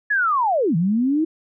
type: linear two-way sweep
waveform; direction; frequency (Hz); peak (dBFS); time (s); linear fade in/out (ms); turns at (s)
sine; down then up; 1732 to 155.56 to 327.6; -16; 0.1-1.25; 10; 0.76
effects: none